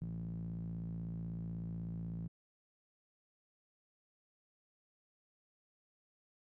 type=tone with band-pass filter; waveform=sawtooth; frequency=56.2 Hz; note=A1; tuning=37 cents sharp; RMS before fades=-42 dBFS; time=0.01-2.28 s; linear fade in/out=10 ms; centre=150 Hz; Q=10; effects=none